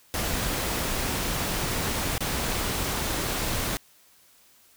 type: noise with dropouts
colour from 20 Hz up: pink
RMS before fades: -28 dBFS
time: 0.14-3.77 s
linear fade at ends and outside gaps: 0 ms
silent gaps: 2.18-2.206 s
effects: white hiss -58 dBFS RMS until 4.76 s